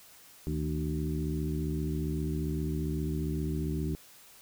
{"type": "harmonic tone with a mistuned harmonic", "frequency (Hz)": 75, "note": "D2", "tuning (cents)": 37, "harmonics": [1, 2, 3, 4, 5], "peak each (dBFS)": [-34, -33, -39, -37, -40], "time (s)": [0.47, 3.95], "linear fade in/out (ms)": 0, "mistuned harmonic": 2, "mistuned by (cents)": 84, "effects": ["white hiss -55 dBFS RMS until 4.41 s"]}